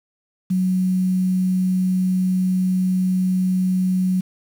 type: tone with quantisation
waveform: sine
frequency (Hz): 185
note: F#3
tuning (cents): 0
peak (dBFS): -16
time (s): 0.5-4.21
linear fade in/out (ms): 10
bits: 7
effects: none